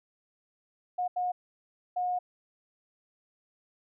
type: tone bursts at uneven times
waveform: sine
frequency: 722 Hz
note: F#5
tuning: 43 cents flat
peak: -27 dBFS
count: 3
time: 0.98-1.08 / 1.16-1.32 / 1.96-2.19 s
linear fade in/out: 10 ms
effects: none